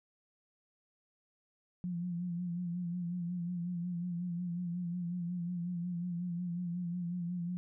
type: tone with vibrato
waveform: sine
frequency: 175.1 Hz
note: F3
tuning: 5 cents sharp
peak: -34 dBFS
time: 1.84-7.57 s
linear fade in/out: 0 ms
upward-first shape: sine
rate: 5.5 Hz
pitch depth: 51 cents each way
effects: none